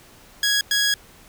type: tone bursts at uneven times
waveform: 15% pulse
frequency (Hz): 1661.2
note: G#6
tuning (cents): 0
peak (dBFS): -11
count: 2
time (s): 0.43-0.61 / 0.71-0.94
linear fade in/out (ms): 2
effects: pink hiss -49 dBFS RMS until 1.28 s